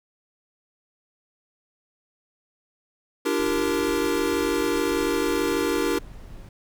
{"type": "chord", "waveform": "square", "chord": "G minor seventh", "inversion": "second", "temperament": "equal with one note detuned", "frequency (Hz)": [293.7, 340.3, 392, 466.2], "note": ["D4", "F4", "G4", "Bb4"], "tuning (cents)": [0, -45, 0, 0], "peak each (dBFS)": -28, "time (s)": [3.25, 5.99], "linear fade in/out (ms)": 10}
{"type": "noise", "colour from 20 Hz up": "brown", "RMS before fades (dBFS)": -41, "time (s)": [3.39, 6.49], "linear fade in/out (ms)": 2}
{"effects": []}